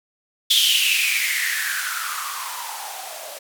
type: noise with band-pass filter sweep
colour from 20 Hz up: violet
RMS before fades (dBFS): -23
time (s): 0.5-3.39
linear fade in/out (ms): 10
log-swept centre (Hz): 3400 to 580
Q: 7.8
effects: none